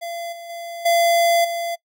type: tone with level steps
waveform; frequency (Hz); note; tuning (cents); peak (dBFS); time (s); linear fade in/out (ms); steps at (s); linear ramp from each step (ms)
square; 682; F5; -41; -28 / -35 / -31 / -15 / -24; 0.01-1.76; 20; 0.32 / 0.49 / 0.85 / 1.44; 10
effects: noise-tail reverb RT60 0.1 s tail -22 dB re dry